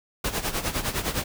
pink noise with tremolo, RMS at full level -25 dBFS, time 0.24-1.24 s, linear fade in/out 5 ms, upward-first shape sine, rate 9.8 Hz, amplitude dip 75%, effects none

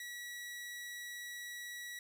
sawtooth tone, 1934 Hz, B6, 37 cents flat, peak -40 dBFS, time 0-1.99 s, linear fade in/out 2 ms, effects none

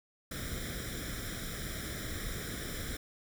pink noise with comb filter, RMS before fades -39 dBFS, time 0.31-2.97 s, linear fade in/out 5 ms, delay 0.55 ms, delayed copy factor +0.85, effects none

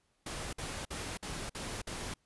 pink noise bursts, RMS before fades -40 dBFS, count 6, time 0.26-2.14 s, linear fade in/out 5 ms, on 270 ms, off 52 ms, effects pink hiss -75 dBFS RMS until 2.25 s + resampled to 24000 Hz

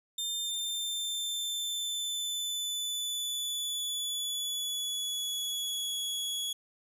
sawtooth tone with pitch glide, 3600 to 3359 Hz, A7 to G#7, +39 to +19 cents, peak -29 dBFS, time 0.18-6.53 s, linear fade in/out 5 ms, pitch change -120 cents, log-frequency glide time 0.43-5.97 s, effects resampled to 32000 Hz

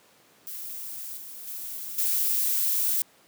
violet noise with level steps, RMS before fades -37 / -41 / -36 / -25 dBFS, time 0.47-3.02 s, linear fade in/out 0 ms, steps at 1.17 / 1.47 / 1.98 s, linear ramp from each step 5 ms, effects pink hiss -58 dBFS RMS until 3.27 s + high-pass 200 Hz 12 dB/octave

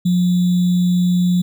sine tone with sample-and-hold, 178.7 Hz, F3, 40 cents sharp, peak -12 dBFS, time 0.05-1.42 s, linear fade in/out 10 ms, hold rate 3675 Hz, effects none

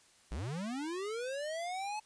square linear sweep, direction up, 46.6 to 866 Hz, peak -37 dBFS, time 0.31-2 s, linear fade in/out 10 ms, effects white hiss -64 dBFS RMS until 2.05 s + resampled to 22050 Hz

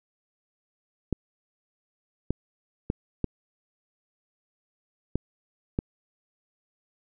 clicks, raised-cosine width 3 ms, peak -12 dBFS, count 6, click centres 1.127 / 2.306 / 2.901 / 3.243 / 5.156 / 5.789 s, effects none

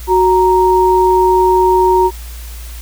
sine tone pair together, 370 / 932.3 Hz, F#4 / A#5, 0 / 0 cents, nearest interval octave + major third, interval 1600 cents, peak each -10 dBFS, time 0.07-2.11 s, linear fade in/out 50 ms, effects added 58 Hz sine -26 dBFS peak until 2.81 s + white hiss -36 dBFS RMS until 2.81 s

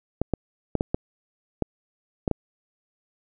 clicks, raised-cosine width 2 ms, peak -9 dBFS, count 8, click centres 0.216 / 0.337 / 0.753 / 0.809 / 0.945 / 1.623 / 2.278 / 2.313 s, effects none

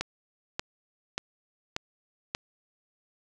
click train, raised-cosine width 0.2 ms, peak -12 dBFS, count 5, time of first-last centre 0.01-2.349 s, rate 1.71 Hz, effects none

